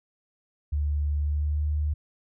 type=tone with pitch glide; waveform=sine; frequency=73.42 to 75.09 Hz; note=D2 to D2; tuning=0 to +39 cents; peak=-23 dBFS; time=0.72-1.94 s; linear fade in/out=10 ms; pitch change=+39 cents; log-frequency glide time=1.2-1.64 s; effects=none